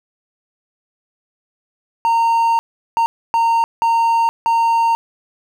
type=tone bursts at uneven times; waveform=triangle; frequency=920 Hz; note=A#5; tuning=23 cents flat; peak=-10 dBFS; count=5; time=2.05-2.59 / 2.97-3.06 / 3.34-3.64 / 3.82-4.29 / 4.46-4.95 s; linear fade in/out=0 ms; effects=none